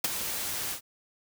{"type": "noise with ADSR envelope", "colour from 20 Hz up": "white", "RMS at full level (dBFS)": -23, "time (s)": [0.04, 0.81], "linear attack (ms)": 5, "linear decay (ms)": 19, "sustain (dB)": -10, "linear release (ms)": 98, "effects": []}